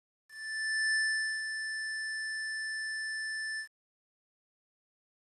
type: tone with ADSR envelope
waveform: square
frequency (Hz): 1759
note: A6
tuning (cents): -1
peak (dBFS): -27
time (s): 0.28-3.68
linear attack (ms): 660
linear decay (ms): 470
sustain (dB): -8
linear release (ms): 91
effects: resampled to 24000 Hz + 10-bit